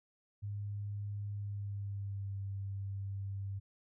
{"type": "tone with pitch glide", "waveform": "sine", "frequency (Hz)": [102.2, 98.43], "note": ["G#2", "G2"], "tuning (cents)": [-27, 8], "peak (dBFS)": -37, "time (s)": [0.42, 3.6], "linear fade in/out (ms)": 20, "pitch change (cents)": -65, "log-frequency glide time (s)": [1.32, 2.38], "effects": []}